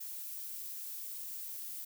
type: noise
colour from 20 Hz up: violet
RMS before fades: -43 dBFS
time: 0-1.85 s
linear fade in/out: 10 ms
effects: none